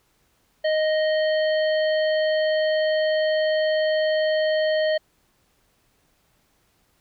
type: harmonic tone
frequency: 622.3 Hz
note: D#5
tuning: in tune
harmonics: 1 / 3 / 5 / 7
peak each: -19 / -29 / -33 / -36 dBFS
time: 0.64-4.98 s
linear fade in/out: 10 ms
effects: pink hiss -65 dBFS RMS until 7 s